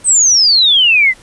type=exponential sweep; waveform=sine; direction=down; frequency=8500 to 1975.5 Hz; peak=-6 dBFS; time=0.04-1.14 s; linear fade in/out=50 ms; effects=pink hiss -42 dBFS RMS until 1.22 s + resampled to 24000 Hz